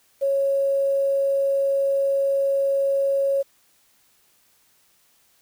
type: tone with quantisation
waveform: sine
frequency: 551 Hz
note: C#5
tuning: 11 cents flat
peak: -18 dBFS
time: 0.21-3.43 s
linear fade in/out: 20 ms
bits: 8
effects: white hiss -61 dBFS RMS until 5.41 s